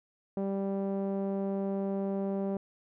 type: tone with low-pass filter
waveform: sawtooth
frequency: 196 Hz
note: G3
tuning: in tune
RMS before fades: -32 dBFS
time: 0.37-2.57 s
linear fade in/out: 2 ms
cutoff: 590 Hz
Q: 1.6
effects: none